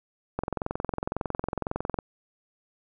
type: click train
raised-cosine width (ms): 1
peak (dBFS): -14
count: 36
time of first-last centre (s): 0.39-1.988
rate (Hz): 21.9
effects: none